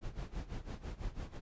brown noise with tremolo, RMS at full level -39 dBFS, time 0.01-1.41 s, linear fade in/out 50 ms, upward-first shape sine, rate 6 Hz, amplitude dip 85%, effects resampled to 16000 Hz

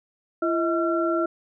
sine tone cluster, 338.4 / 638 / 1361 Hz, E4 / D#5 / F6, +45 / +43 / -45 cents, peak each -23 / -26 / -27 dBFS, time 0.42-1.26 s, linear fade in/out 5 ms, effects none

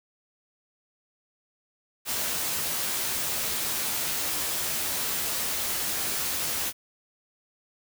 white noise with comb filter, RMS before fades -29 dBFS, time 2.05-6.73 s, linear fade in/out 50 ms, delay 13 ms, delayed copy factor +0.5, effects none

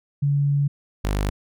sine / sawtooth tone pair in turn, 142.4 / 50.25 Hz, C#3 / G1, +47 / +44 cents, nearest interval octave + tritone, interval 1803 cents, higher first, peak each -17 dBFS, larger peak neither, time 0.22-0.68 / 1.04-1.3 s, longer first, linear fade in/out 10 ms, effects none

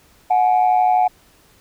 sine tone pair together, 735 / 847 Hz, F#5 / G#5, -12 / +34 cents, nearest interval major second, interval 246 cents, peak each -12 / -17 dBFS, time 0.3-1.08 s, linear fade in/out 10 ms, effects tanh soft clip ceiling -8 dBFS + pink hiss -53 dBFS RMS until 1.6 s

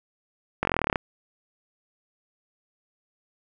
slowing click train, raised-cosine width 0.5 ms, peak -8 dBFS, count 14, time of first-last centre 0.63-0.958 s, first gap 21 ms, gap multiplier 1.03, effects none

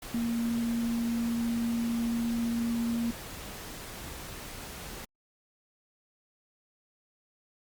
sine tone in noise, 233.1 Hz, A#3, in tune, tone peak -27 dBFS, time 0.14-3.11 s, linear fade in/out 5 ms, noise pink, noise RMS -42 dBFS, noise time 0.02-5.05 s, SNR +12 dB, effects Opus 48 kbps

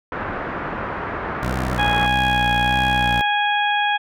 white low-pass noise, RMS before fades -27 dBFS, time 0.12-2.06 s, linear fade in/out 2 ms, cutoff 1600 Hz, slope 24 dB/octave
15% pulse tone with vibrato, 61.74 Hz, B1, in tune, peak -16 dBFS, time 1.43-3.21 s, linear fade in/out 0 ms, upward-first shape sine, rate 1.6 Hz, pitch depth 67 cents each way
harmonic tone, 827 Hz, G#5, 8 cents flat, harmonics 1 / 2 / 3 / 4, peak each -19 / -22 / -26 / -26 dBFS, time 1.78-3.98 s, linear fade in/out 20 ms
effects none

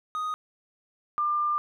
triangle / sine tone pair in turn, 1244.5 / 1196.2 Hz, D#6 / D6, 0 / +31 cents, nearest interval minor second, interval 69 cents, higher first, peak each -26 / -23 dBFS, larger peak second, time 0.15-0.34 / 1.18-1.58 s, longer second, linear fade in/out 0 ms, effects none

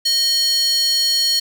square tone with high-pass filter, 622.3 Hz, D#5, in tune, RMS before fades -17 dBFS, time 0.05-1.4 s, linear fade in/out 10 ms, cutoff 4100 Hz, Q 6.5, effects none

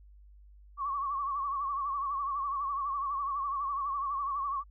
sine tone with vibrato, 1118 Hz, C#6, 14 cents sharp, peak -30 dBFS, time 0.77-4.64 s, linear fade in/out 50 ms, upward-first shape triangle, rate 12 Hz, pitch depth 95 cents each way, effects added 50 Hz sine -52 dBFS peak until 4.7 s

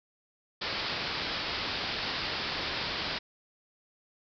white low-pass noise, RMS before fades -34 dBFS, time 0.61-3.19 s, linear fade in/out 10 ms, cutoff 5100 Hz, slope 96 dB/octave, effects none

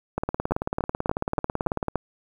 two click trains, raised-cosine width 1 ms, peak -9 / -11 dBFS, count 6 / 32, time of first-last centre 0.52-1.957 / 0.18-1.883 s, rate 3.48 / 18.2 Hz, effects 8-bit

